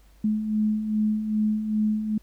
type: beating tone pair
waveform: sine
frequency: 212.1 / 214.6 Hz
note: G#3 / A3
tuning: +37 / -43 cents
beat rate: 2.5 Hz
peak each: -30 / -22 dBFS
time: 0.24-2.18 s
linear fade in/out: 5 ms
effects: added 50 Hz sine -52 dBFS peak until 2.22 s + pink hiss -62 dBFS RMS until 2.22 s

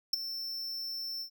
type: tone with ADSR envelope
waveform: square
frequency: 5370 Hz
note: E8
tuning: 31 cents sharp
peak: -22 dBFS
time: 0.13-1.3 s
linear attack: 6 ms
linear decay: 12 ms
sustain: -14 dB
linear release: 88 ms
effects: none

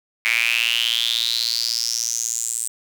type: tone with high-pass filter sweep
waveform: square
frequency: 58.2 Hz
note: A#1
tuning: 2 cents flat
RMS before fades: -22 dBFS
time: 0.25-2.68 s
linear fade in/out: 0 ms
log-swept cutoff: 2200 to 8300 Hz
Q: 8
effects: none

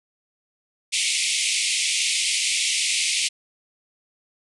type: band-pass noise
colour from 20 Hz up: pink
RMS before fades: -23 dBFS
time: 0.92-3.29 s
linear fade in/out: 20 ms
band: 2100 to 10000 Hz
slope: 96 dB/octave
effects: none

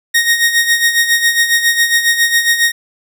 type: tone with tremolo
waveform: sawtooth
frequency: 1864.7 Hz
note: A#6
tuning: in tune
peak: -4 dBFS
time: 0.14-2.72 s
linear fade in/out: 10 ms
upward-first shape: sine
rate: 7.3 Hz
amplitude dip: 65%
effects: none

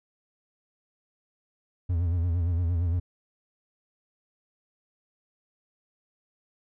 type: tone with vibrato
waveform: triangle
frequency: 86 Hz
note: F2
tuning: 26 cents flat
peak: -21 dBFS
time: 1.89-3 s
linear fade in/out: 10 ms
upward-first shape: sine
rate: 8.7 Hz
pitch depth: 84 cents each way
effects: none

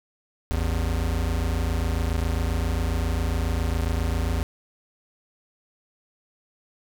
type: tone pair together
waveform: square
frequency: 55.04 / 82.41 Hz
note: A1 / E2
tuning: +1 / 0 cents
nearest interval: perfect fifth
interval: 699 cents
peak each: -26 dBFS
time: 0.51-4.43 s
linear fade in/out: 0 ms
effects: none

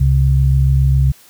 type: tone pair together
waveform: sine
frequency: 67.2 / 134.4 Hz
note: C2 / C3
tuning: +47 / +47 cents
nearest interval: octave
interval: 1200 cents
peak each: -12 dBFS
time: 0-1.12 s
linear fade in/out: 10 ms
effects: white hiss -46 dBFS RMS until 1.29 s

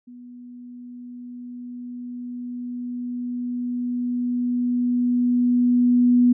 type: tone with level ramp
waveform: sine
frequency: 245 Hz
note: B3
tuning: 14 cents flat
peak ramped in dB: -39 to -12 dBFS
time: 0.07-6.33 s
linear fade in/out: 10 ms
effects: none

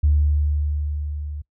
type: tone with level ramp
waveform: sine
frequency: 74 Hz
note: D2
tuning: 14 cents sharp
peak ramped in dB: -12 to -28 dBFS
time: 0.03-1.42 s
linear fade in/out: 10 ms
effects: noise-tail reverb RT60 0.1 s tail -23 dB re dry + tanh soft clip ceiling -8 dBFS

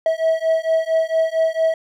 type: beating tone pair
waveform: triangle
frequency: 645 / 649.4 Hz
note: E5 / E5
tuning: -38 / -26 cents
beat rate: 4.4 Hz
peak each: -17 dBFS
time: 0.06-1.74 s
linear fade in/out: 2 ms
effects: none

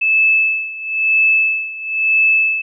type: tone with tremolo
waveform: sine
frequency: 2617 Hz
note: E7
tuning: 13 cents flat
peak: -9 dBFS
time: 0.01-2.62 s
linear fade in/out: 10 ms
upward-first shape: sine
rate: 1 Hz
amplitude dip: 85%
effects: none

